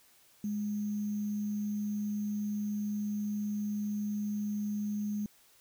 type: tone with sample-and-hold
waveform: sine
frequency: 207.7 Hz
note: G#3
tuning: in tune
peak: -31 dBFS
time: 0.44-5.26 s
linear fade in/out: 2 ms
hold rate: 6300 Hz
effects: white hiss -63 dBFS RMS until 5.6 s